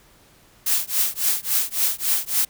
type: noise with tremolo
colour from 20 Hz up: blue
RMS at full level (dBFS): -18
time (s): 0.66-2.45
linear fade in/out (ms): 5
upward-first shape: triangle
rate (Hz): 3.6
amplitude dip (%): 100
effects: pink hiss -54 dBFS RMS until 2.49 s